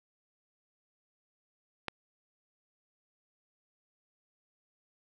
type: click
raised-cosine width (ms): 0.3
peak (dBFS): -17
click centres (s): 1.883
effects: none